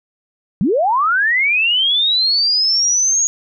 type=linear sweep; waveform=sine; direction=up; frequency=155.56 to 6700 Hz; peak=-12 dBFS; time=0.61-3.27 s; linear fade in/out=0 ms; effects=none